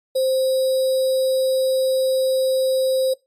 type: tone with sample-and-hold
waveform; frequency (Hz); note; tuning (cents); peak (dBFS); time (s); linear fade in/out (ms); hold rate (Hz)
sine; 523.3; C5; 0; -16; 0.15-3.14; 10; 4410
effects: noise-tail reverb RT60 0.2 s tail -21 dB re dry + MP3 64 kbps